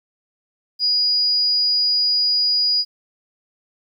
sine tone, 4900 Hz, D#8, 27 cents flat, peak -15 dBFS, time 0.79-2.85 s, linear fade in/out 50 ms, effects 9-bit

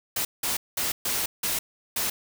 white noise bursts at uneven times, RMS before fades -27 dBFS, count 6, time 0.16-0.25 / 0.43-0.57 / 0.77-0.92 / 1.05-1.26 / 1.43-1.59 / 1.96-2.1 s, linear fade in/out 5 ms, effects none

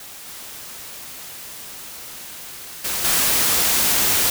white noise with level steps, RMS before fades -38 / -36 / -24 / -18 dBFS, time 0-4.3 s, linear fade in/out 2 ms, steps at 0.26 / 2.84 / 3.04 s, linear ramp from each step 10 ms, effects none

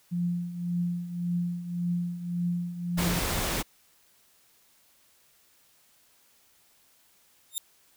sine tone with tremolo, 174.61 Hz, F3, in tune, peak -24 dBFS, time 0.11-3.21 s, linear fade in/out 20 ms, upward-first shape triangle, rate 1.8 Hz, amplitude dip 75%
pink noise, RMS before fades -29 dBFS, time 2.97-3.63 s, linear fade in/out 20 ms
5% pulse tone with exponential growth, 3657 Hz, A#7, 34 cents flat, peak -18 dBFS, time 7.5-7.58 s, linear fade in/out 0 ms, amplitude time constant 16 ms
effects white hiss -63 dBFS RMS until 7.96 s

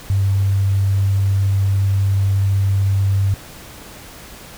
sine tone, 98 Hz, G2, in tune, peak -13 dBFS, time 0.1-3.34 s, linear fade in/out 0 ms, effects pink hiss -38 dBFS RMS until 4.57 s

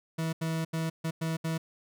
40% pulse tone bursts at uneven times, 162.1 Hz, E3, 29 cents flat, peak -28 dBFS, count 6, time 0.18-0.33 / 0.41-0.65 / 0.73-0.9 / 1.04-1.11 / 1.21-1.37 / 1.44-1.58 s, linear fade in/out 10 ms, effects none

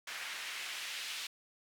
white noise with band-pass filter sweep, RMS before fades -42 dBFS, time 0.07-1.27 s, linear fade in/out 5 ms, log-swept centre 1900 to 3000 Hz, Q 1.3, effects none

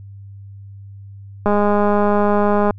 click train, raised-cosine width 1 ms, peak -4 dBFS, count 258, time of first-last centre 1.46-2.708 s, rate 206 Hz, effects added 99 Hz sine -34 dBFS peak until 2.78 s

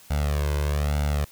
sawtooth tone with flanger, 73.3 Hz, D2, 3 cents flat, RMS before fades -24 dBFS, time 0.1-1.25 s, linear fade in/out 10 ms, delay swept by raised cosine 1.4 to 1.97 ms, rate 1.1 Hz, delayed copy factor +1, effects white hiss -51 dBFS RMS until 1.31 s

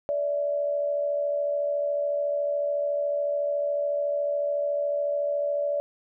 sine tone pair together, 578.1 / 652 Hz, D5 / E5, -27 / -19 cents, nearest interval major second, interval 208 cents, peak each -24 / -33 dBFS, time 0.09-5.8 s, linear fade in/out 0 ms, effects none

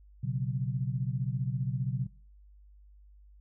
sine chord, B suspended second, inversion none, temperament equal, 123.47 / 138.59 / 185 Hz, B2 / C#3 / F#3, 0 / 0 / 0 cents, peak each -32 / -32 / -38 dBFS, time 0.23-2.07 s, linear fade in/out 10 ms, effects noise-tail reverb RT60 0.4 s tail -21 dB re dry + added 50 Hz sine -53 dBFS peak until 3.4 s

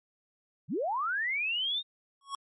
sine linear sweep, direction up, 108.2 to 3726 Hz, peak -28 dBFS, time 0.68-1.83 s, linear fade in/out 50 ms
square tone with exponential growth, 1106 Hz, C#6, 4 cents flat, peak -31 dBFS, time 2.21-2.35 s, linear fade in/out 2 ms, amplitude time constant 30 ms
effects MP3 48 kbps

